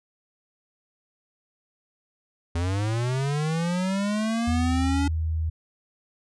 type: linear sweep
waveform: square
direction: up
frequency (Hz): 82.41 to 285.3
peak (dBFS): -24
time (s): 2.55-5.08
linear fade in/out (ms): 5
type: tone with pitch glide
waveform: sine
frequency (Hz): 82.6 to 79.97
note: E2 to D#2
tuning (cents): +4 to +48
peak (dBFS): -23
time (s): 4.47-5.5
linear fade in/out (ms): 10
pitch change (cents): -56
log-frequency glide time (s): 4.68-4.73
effects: resampled to 22050 Hz